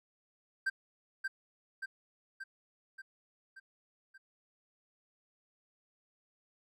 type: tone with echo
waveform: triangle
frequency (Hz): 1568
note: G6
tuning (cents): 0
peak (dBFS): -27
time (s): 0.66-0.7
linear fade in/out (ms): 10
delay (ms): 580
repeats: 6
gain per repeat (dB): -4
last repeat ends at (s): 4.18
effects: none